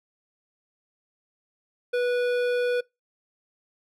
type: tone with hard clipping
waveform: sine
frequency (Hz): 490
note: B4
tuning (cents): -14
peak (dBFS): -24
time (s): 1.93-2.81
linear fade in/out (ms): 10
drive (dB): 13
effects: noise-tail reverb RT60 0.2 s tail -23 dB re dry